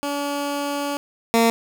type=tone pair in turn; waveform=15% pulse; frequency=285.8 / 229.5 Hz; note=D4 / A#3; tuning=-47 / -27 cents; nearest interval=major third; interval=380 cents; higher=first; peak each=-17 / -8 dBFS; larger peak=second; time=0.03-0.97 / 1.34-1.5 s; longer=first; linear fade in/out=0 ms; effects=none